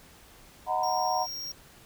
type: chord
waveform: sine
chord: B major seventh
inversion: first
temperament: equal with one note detuned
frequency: 622.3 / 740 / 932.3 / 1011.4 Hz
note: D#5 / F#5 / A#5 / B5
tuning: 0 / 0 / 0 / +41 cents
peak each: -34 / -28 / -30 / -33 dBFS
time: 0.66-1.27 s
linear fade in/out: 50 ms
type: tone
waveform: square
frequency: 5588 Hz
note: F8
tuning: in tune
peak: -35 dBFS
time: 0.83-1.52 s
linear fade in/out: 5 ms
effects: pink hiss -54 dBFS RMS until 1.85 s